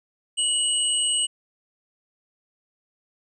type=tone pair together; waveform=sine; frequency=2931 / 8290 Hz; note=F#7 / C9; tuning=-17 / -17 cents; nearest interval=octave + tritone; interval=1800 cents; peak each=-23 dBFS; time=0.37-1.27 s; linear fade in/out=20 ms; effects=none